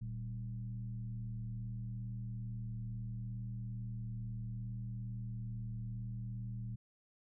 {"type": "tone with frequency modulation", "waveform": "sine", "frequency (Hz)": 116.2, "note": "A#2", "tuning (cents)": -5, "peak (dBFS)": -39, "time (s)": [0.01, 6.76], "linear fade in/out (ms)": 10, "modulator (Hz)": 77.7, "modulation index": 0.64, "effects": []}